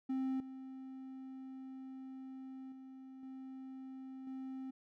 triangle tone with level steps, 263.3 Hz, C4, 11 cents sharp, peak -32 / -44 / -48 / -44 / -40 dBFS, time 0.09-4.71 s, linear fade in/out 10 ms, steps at 0.4 / 2.72 / 3.23 / 4.27 s, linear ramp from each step 2 ms, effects none

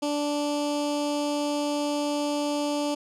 15% pulse tone with notch filter, 292.4 Hz, D4, 7 cents flat, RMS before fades -27 dBFS, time 0.02-2.95 s, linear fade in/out 10 ms, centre 1600 Hz, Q 0.6, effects low-pass 8000 Hz 12 dB/octave

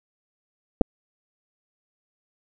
clicks, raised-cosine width 2 ms, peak -4 dBFS, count 2, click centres 0.811 / 0.815 s, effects none

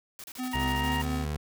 white noise bursts, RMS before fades -43 dBFS, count 11, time 0.19-1.048 s, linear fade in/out 0 ms, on 48 ms, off 33 ms
square tone with tremolo, 254.1 Hz, B3, 49 cents sharp, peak -31 dBFS, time 0.38-1.26 s, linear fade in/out 20 ms, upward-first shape sine, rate 4.3 Hz, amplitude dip 45%
harmonic tone, 939 Hz, A#5, 12 cents sharp, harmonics 1 / 2 / 3, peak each -31 / -34 / -36 dBFS, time 0.53-1.02 s, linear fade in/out 5 ms
25% pulse tone with pitch glide, 67.1 to 74.88 Hz, C2 to D2, +44 to +34 cents, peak -26 dBFS, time 0.54-1.37 s, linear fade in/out 10 ms, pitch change +190 cents, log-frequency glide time 0.71-0.93 s
effects none

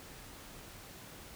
silence, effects pink hiss -51 dBFS RMS until 1.35 s

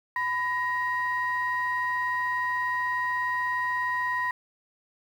sine tone pair together, 1000 / 1883.4 Hz, B5 / A#6, +21 / +17 cents, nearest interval major seventh, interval 1096 cents, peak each -27 dBFS, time 0.16-4.31 s, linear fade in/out 2 ms, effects tanh soft clip ceiling -19 dBFS + 9-bit

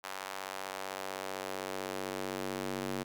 square tone with high-pass filter sweep, 47.85 Hz, G1, 41 cents flat, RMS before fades -39 dBFS, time 0.03-3.04 s, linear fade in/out 20 ms, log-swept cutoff 940 to 250 Hz, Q 1.1, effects none

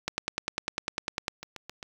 two click trains, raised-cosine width 0.2 ms, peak -11 / -22 dBFS, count 13 / 4, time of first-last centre 0.08-1.281 / 1.43-1.828 s, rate 9.99 / 7.53 Hz, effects 7-bit

